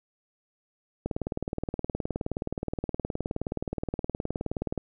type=click train; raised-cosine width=2 ms; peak=-16 dBFS; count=72; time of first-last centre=1.06-4.777 s; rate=19.1 Hz; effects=none